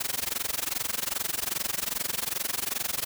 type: noise with amplitude modulation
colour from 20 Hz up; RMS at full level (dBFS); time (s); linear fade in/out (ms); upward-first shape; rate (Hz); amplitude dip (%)
white; -27; 0-3.05; 10; sine; 22.5; 95
effects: none